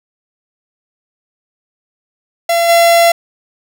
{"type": "tone with level steps", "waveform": "45% pulse", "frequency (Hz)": 680, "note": "F5", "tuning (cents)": -46, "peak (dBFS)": [-10, -6], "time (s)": [2.49, 3.12], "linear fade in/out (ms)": 5, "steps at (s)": 2.68, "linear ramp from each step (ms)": 20, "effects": []}